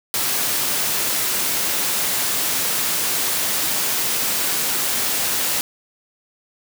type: high-pass noise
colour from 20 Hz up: white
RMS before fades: -21 dBFS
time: 0.14-5.61 s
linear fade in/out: 0 ms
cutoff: 110 Hz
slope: 12 dB/octave
effects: none